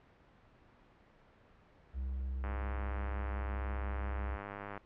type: tone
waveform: triangle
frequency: 65.41 Hz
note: C2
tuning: in tune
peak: -33 dBFS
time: 1.93-4.39 s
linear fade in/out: 50 ms
type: click train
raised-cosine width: 0.5 ms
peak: -27 dBFS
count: 237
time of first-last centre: 2.44-4.777 s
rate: 101 Hz
effects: pink hiss -63 dBFS RMS until 4.85 s + low-pass 2000 Hz 12 dB/octave